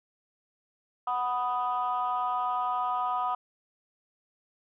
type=chord; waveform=sine; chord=B major; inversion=second; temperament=equal; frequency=740 / 987.8 / 1244.5 Hz; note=F#5 / B5 / D#6; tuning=0 / 0 / 0 cents; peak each=-30 dBFS; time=1.07-3.35 s; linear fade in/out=5 ms; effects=tanh soft clip ceiling -20 dBFS